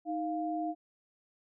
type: tone pair together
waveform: sine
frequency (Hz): 313.3 / 700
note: D#4 / F5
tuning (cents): +12 / +4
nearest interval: octave + major second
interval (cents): 1392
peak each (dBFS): -34 / -34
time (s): 0.05-0.75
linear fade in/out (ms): 50
effects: none